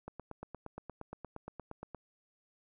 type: click train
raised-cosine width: 1 ms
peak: -29 dBFS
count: 17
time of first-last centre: 0.08-1.947 s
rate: 8.57 Hz
effects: none